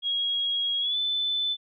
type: tone with pitch glide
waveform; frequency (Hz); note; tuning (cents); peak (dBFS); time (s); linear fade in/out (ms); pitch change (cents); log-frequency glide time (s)
sine; 3297 to 3513; G#7 to A7; -13 to -3; -24; 0.02-1.57; 50; +110; 0.8-0.98
effects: none